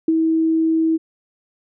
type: tone with ADSR envelope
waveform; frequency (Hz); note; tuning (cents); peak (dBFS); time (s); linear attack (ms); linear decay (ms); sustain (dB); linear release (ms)
sine; 322.8; E4; -36; -11; 0.08-0.98; 4; 30; -3; 26
effects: none